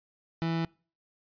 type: tone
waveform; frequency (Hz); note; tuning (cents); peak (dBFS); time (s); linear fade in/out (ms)
30% pulse; 165; E3; +2; -25; 0.42-0.65; 0
effects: noise-tail reverb RT60 0.4 s tail -25 dB re dry + resampled to 11025 Hz